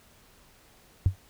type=tone with exponential decay; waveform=sine; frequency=94.1 Hz; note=F#2; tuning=30 cents sharp; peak=-13 dBFS; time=1.06-1.16 s; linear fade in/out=0 ms; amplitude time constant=21 ms; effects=tanh soft clip ceiling -12 dBFS + pink hiss -58 dBFS RMS until 1.29 s